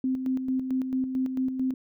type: tone with tremolo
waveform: sine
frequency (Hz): 260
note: C4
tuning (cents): -11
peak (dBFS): -23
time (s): 0.04-1.74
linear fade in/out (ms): 2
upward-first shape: square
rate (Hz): 4.5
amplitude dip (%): 50
effects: none